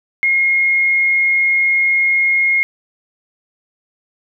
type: tone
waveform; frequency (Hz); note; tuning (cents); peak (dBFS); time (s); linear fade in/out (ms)
sine; 2148; C7; +45; -11; 0.23-2.63; 0
effects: none